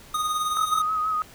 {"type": "tone with tremolo", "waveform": "square", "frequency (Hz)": 1239, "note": "D#6", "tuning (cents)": -8, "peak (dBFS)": -22, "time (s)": [0.14, 0.82], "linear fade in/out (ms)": 5, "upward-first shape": "triangle", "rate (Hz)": 19, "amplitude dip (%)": 50}
{"type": "tone with vibrato", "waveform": "sine", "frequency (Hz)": 1262, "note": "D#6", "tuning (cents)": 24, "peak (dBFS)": -22, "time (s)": [0.57, 1.22], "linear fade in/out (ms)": 0, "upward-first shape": "sine", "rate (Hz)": 6.3, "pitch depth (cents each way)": 33}
{"effects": ["pink hiss -48 dBFS RMS until 1.34 s"]}